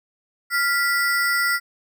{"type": "ring-modulated tone", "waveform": "square", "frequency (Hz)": 1678, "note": "G#6", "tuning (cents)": 17, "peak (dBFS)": -16, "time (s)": [0.5, 1.6], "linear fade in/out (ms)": 50, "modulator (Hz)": 286, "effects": []}